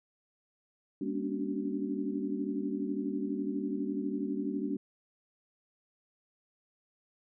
sine tone cluster, 203.3 / 239 / 280.9 / 293 / 377.5 Hz, G#3 / A#3 / C#4 / D4 / F#4, -37 / +43 / +23 / -4 / +35 cents, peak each -37 / -39 / -36 / -37 / -40 dBFS, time 1.01-4.77 s, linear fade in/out 5 ms, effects none

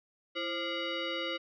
sine tone with frequency modulation, 1199 Hz, D6, 36 cents sharp, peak -32 dBFS, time 0.35-1.38 s, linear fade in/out 20 ms, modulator 864 Hz, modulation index 2.9, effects none

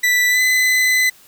40% pulse tone with pitch glide, 1975.5 to 2017 Hz, B6 to B6, 0 to +36 cents, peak -12 dBFS, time 0.03-1.1 s, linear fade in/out 10 ms, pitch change +36 cents, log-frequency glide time 0.29-0.41 s, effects white hiss -48 dBFS RMS until 1.27 s

